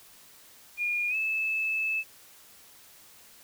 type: tone with pitch glide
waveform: sine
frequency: 2426 to 2615 Hz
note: D#7 to E7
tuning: -44 to -15 cents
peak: -26 dBFS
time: 0.77-2.04 s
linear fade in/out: 50 ms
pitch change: +129 cents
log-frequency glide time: 1.09-1.16 s
effects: white hiss -54 dBFS RMS until 3.43 s

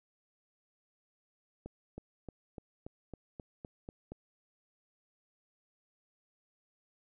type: accelerating click train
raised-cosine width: 2 ms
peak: -30 dBFS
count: 10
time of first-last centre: 1.66-4.12 s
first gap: 320 ms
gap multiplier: 0.96
effects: none

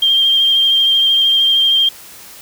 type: tone with vibrato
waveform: sine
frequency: 3186 Hz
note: G7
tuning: 27 cents sharp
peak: -9 dBFS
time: 0.02-1.89 s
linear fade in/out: 5 ms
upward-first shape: sine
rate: 13 Hz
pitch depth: 19 cents each way
effects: white hiss -37 dBFS RMS until 2.41 s

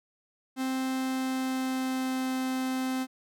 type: tone with pitch glide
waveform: 45% pulse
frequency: 261.6 to 259.5 Hz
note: C4 to C4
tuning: 0 to -14 cents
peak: -28 dBFS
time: 0.56-3.07 s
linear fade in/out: 50 ms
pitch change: -14 cents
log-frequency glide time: 0.89-2.3 s
effects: none

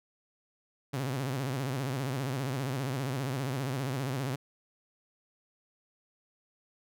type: tone with vibrato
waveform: sawtooth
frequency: 132.7 Hz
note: C3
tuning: 25 cents sharp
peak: -27 dBFS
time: 0.93-4.36 s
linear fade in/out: 10 ms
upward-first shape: sine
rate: 15 Hz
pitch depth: 130 cents each way
effects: none

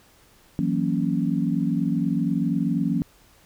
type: chord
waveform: sine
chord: F# dominant seventh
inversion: third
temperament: equal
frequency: 164.81 / 185 / 233.1 / 277.2 Hz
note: E3 / F#3 / A#3 / C#4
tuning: 0 / 0 / 0 / 0 cents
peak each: -26 dBFS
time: 0.59-3.02 s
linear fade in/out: 0 ms
effects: pink hiss -56 dBFS RMS until 3.45 s

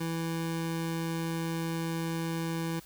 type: tone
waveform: 25% pulse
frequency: 164.81 Hz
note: E3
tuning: in tune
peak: -27 dBFS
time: 0-2.8 s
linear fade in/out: 10 ms
effects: added 50 Hz sine -61 dBFS peak until 2.85 s + white hiss -54 dBFS RMS until 2.85 s

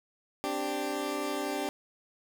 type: chord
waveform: 20% pulse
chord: C suspended second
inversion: none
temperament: equal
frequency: 261.6 / 293.7 / 392 Hz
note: C4 / D4 / G4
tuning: 0 / 0 / 0 cents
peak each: -34 / -29 / -30 dBFS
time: 0.44-1.69 s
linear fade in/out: 0 ms
effects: none

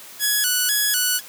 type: tone with vibrato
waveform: 5% pulse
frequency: 1577 Hz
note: G6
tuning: 10 cents sharp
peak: -7 dBFS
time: 0.19-1.21 s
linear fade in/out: 50 ms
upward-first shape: square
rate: 2 Hz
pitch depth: 110 cents each way
effects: white hiss -41 dBFS RMS until 1.28 s + high-pass 150 Hz 12 dB/octave

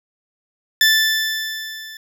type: tone with level ramp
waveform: 20% pulse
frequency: 1760 Hz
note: A6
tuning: in tune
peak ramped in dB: -5 to -29 dBFS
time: 0.81-1.97 s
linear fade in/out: 2 ms
effects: none

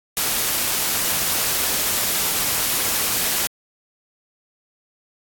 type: noise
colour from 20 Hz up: white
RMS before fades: -21 dBFS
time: 0.17-3.47 s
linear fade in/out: 0 ms
effects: AAC 64 kbps

